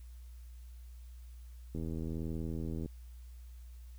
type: click train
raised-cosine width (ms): 3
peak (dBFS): -27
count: 91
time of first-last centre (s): 1.75-2.86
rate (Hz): 81.1
effects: added 60 Hz sine -47 dBFS peak until 3.98 s + white hiss -68 dBFS RMS until 3.98 s